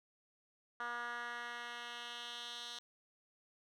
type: tone with band-pass filter sweep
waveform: 10% pulse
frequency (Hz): 239.2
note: A#3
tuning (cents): +45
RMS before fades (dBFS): -45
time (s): 0.8-2.79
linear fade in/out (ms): 2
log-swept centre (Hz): 1400 to 4100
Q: 2.3
effects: none